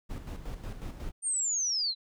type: noise with tremolo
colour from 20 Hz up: brown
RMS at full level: -37 dBFS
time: 0.09-1.12 s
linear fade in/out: 20 ms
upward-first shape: square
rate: 5.5 Hz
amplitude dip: 55%
type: linear sweep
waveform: sine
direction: down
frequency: 8920 to 3951 Hz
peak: -27 dBFS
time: 1.22-1.95 s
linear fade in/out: 50 ms
effects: none